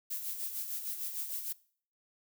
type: noise with tremolo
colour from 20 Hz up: violet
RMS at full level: -36 dBFS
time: 0.1-1.53 s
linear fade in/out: 10 ms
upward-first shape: sine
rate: 6.6 Hz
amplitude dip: 55%
effects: noise-tail reverb RT60 0.5 s tail -21 dB re dry